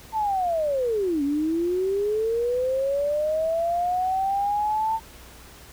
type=linear two-way sweep; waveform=sine; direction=down then up; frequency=900 to 277.2 to 900 Hz; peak=-21 dBFS; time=0.12-5 s; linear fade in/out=50 ms; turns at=1.23 s; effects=added 60 Hz sine -49 dBFS peak until 5.72 s + pink hiss -47 dBFS RMS until 5.72 s